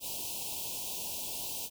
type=band-stop noise; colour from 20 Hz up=white; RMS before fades=-38 dBFS; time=0-1.7 s; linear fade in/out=50 ms; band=1000 to 2500 Hz; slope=96 dB/octave; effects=none